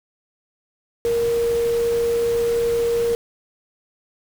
sine tone in noise, 468.1 Hz, A#4, 7 cents sharp, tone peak -17 dBFS, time 1.05-3.15 s, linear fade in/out 0 ms, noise pink, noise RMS -34 dBFS, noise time 1.05-3.15 s, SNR +14 dB, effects none

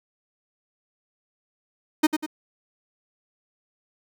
45% pulse tone with echo, 308.1 Hz, D#4, 17 cents flat, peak -14 dBFS, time 2.03-2.07 s, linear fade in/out 10 ms, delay 97 ms, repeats 2, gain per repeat -7 dB, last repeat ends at 2.264 s, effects none

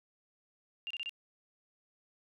sine tone bursts, 2794 Hz, F7, in tune, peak -36 dBFS, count 4, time 0.87-1.094 s, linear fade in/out 0 ms, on 35 ms, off 28 ms, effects none

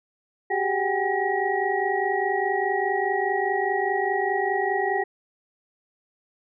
sine tone cluster, 379.6 / 404.5 / 756 / 806 / 1906 Hz, F#4 / G#4 / F#5 / G5 / A#6, +44 / -46 / +37 / +48 / +38 cents, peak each -28 dBFS, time 0.5-5.04 s, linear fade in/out 10 ms, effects none

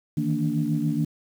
sine tone cluster, 153.5 / 160.6 / 229.5 / 291.7 Hz, D#3 / E3 / A#3 / D4, -23 / -45 / -27 / -12 cents, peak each -27 dBFS, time 0.17-1.05 s, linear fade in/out 5 ms, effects tanh soft clip ceiling -11 dBFS + 8-bit

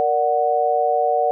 sine chord, Bb augmented, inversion none, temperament equal, 466.2 / 587.3 / 740 Hz, Bb4 / D5 / F#5, 0 / 0 / 0 cents, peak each -22 / -21 / -18 dBFS, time 0-1.31 s, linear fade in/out 0 ms, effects none

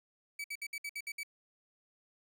40% pulse tone bursts, 2288 Hz, D7, 46 cents flat, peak -37 dBFS, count 8, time 0.39-1.233 s, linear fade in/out 5 ms, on 52 ms, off 61 ms, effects none

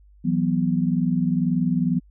sine chord, E suspended second, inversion none, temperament equal, 164.81 / 185 / 246.9 Hz, E3 / F#3 / B3, 0 / 0 / 0 cents, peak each -23 dBFS, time 0.24-2 s, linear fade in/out 20 ms, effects added 50 Hz sine -49 dBFS peak until 2.1 s

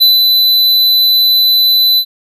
square tone with ADSR envelope, 4003 Hz, B7, 23 cents sharp, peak -4 dBFS, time 0-2.05 s, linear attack 21 ms, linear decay 160 ms, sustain -3 dB, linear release 68 ms, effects none

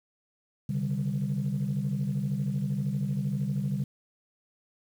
sine chord, C suspended second, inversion none, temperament equal with one note detuned, 134.03 / 146.83 / 196 Hz, C3 / D3 / G3, +42 / 0 / 0 cents, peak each -30 dBFS, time 0.69-3.84 s, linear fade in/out 5 ms, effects tanh soft clip ceiling -21 dBFS + 9-bit

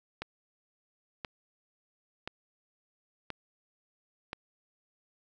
click train, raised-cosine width 0.3 ms, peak -20 dBFS, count 5, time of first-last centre 0.22-4.331 s, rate 0.973 Hz, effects none

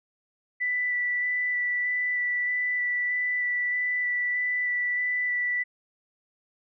sine tone with vibrato, 1975.5 Hz, B6, in tune, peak -24 dBFS, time 0.6-5.64 s, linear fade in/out 20 ms, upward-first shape square, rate 1.6 Hz, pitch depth 8 cents each way, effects none

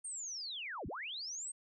sine linear two-way sweep, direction down then up, 8900 to 35 to 8510 Hz, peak -40 dBFS, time 0.04-1.52 s, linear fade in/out 10 ms, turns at 0.87 s, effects none

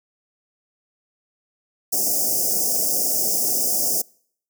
white band-stop noise, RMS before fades -21 dBFS, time 1.92-4.02 s, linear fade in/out 10 ms, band 770 to 5000 Hz, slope 96 dB/octave, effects noise-tail reverb RT60 0.6 s tail -26 dB re dry + high-pass 200 Hz 12 dB/octave

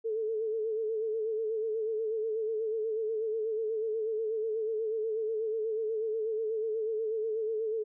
sine tone with vibrato, 440 Hz, A4, in tune, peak -29 dBFS, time 0.04-7.84 s, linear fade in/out 20 ms, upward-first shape sine, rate 8.2 Hz, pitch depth 55 cents each way, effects none

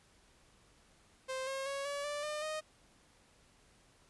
sawtooth tone with pitch steps, 523.3 / 538.3 / 553.8 / 569.7 / 586 / 602.9 / 620.2 Hz, C5 / C5 / C#5 / C#5 / D5 / D5 / D#5, 0 / +49 / -2 / +47 / -4 / +45 / -6 cents, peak -33 dBFS, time 1.28-2.61 s, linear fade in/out 20 ms, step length 190 ms, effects pink hiss -66 dBFS RMS until 4.09 s + resampled to 24000 Hz

